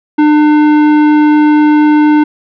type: tone with tanh clipping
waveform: triangle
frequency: 300.7 Hz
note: D4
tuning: 41 cents sharp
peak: -6 dBFS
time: 0.18-2.24 s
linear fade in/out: 10 ms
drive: 18 dB
effects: none